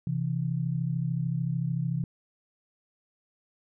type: tone pair together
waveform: sine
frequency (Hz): 131.3 / 164.81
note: C3 / E3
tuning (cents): +6 / 0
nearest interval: major third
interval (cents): 394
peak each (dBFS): -29 / -29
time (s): 0.07-2.04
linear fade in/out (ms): 2
effects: none